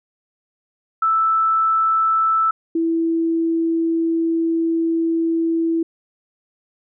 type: tone pair in turn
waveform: sine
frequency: 1318.5 / 329.6 Hz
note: E6 / E4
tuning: 0 / 0 cents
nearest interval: 2 octaves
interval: 2400 cents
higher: first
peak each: -14 / -16 dBFS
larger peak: first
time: 1.02-2.51 / 2.75-5.83 s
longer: second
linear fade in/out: 5 ms
effects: none